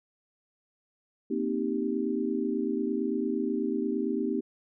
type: chord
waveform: sine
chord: C minor seventh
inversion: third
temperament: equal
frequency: 233.1 / 261.6 / 311.1 / 392 Hz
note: Bb3 / C4 / Eb4 / G4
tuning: 0 / 0 / 0 / 0 cents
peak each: -32 dBFS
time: 1.3-4.41 s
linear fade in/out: 10 ms
effects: none